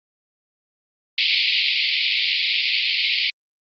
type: band-pass noise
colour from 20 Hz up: pink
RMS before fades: -20 dBFS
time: 1.18-3.3 s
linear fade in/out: 2 ms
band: 2100 to 4800 Hz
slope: 96 dB/octave
effects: Opus 24 kbps